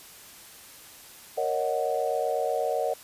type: chord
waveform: sine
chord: D# minor seventh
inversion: second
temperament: equal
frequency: 466.2 / 554.4 / 622.3 / 740 Hz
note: A#4 / C#5 / D#5 / F#5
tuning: 0 / 0 / 0 / 0 cents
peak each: -30 dBFS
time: 1.37-2.94 s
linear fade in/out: 10 ms
effects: white hiss -48 dBFS RMS until 3.03 s + resampled to 32000 Hz